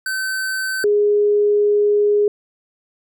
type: tone pair in turn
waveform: square / sine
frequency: 1535 / 413.9 Hz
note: G6 / G#4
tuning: -37 / -6 cents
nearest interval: octave + major seventh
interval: 2269 cents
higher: first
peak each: -21 / -12 dBFS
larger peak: second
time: 0.06-0.84 / 0.84-2.28 s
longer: second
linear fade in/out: 2 ms
effects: none